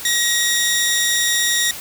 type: tone pair together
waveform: 15% pulse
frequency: 1895 / 3577 Hz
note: A#6 / A7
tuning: +28 / +28 cents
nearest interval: major seventh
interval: 1100 cents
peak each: -11 / -14 dBFS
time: 0.05-1.71 s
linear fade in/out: 2 ms
effects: white hiss -32 dBFS RMS until 1.8 s